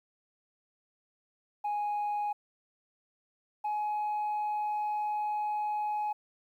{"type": "tone pair in turn", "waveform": "sine", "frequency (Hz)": [830, 841.6], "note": ["G#5", "G#5"], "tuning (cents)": [-1, 23], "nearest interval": "unison", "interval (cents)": 24, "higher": "second", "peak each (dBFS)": -27, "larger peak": "neither", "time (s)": [[1.64, 2.33], [3.64, 6.13]], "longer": "second", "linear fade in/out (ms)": 10, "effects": ["tanh soft clip ceiling -28 dBFS", "11-bit"]}